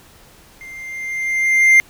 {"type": "tone with level ramp", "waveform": "triangle", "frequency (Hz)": 2098, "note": "C7", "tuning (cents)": 4, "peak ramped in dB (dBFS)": [-32, -4], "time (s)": [0.61, 1.8], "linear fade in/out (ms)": 0, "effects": ["pink hiss -47 dBFS RMS until 1.89 s"]}